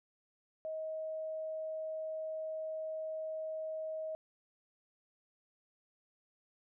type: tone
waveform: sine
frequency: 632 Hz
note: D#5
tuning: 27 cents sharp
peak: -37 dBFS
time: 0.65-4.15 s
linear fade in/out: 0 ms
effects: none